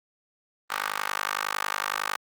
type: tone with high-pass filter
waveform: 15% pulse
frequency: 50.9 Hz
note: G#1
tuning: 34 cents flat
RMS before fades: -30 dBFS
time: 0.7-2.16 s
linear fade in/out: 5 ms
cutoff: 1200 Hz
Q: 2.3
effects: Opus 24 kbps